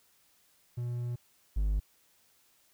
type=tone pair in turn; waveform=triangle; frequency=121 / 50.87 Hz; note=B2 / G#1; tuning=-35 / -35 cents; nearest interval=octave + minor third; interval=1500 cents; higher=first; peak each=-30 / -24 dBFS; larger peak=second; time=0.77-1.16 / 1.56-1.8 s; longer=first; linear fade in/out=10 ms; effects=white hiss -67 dBFS RMS until 2.73 s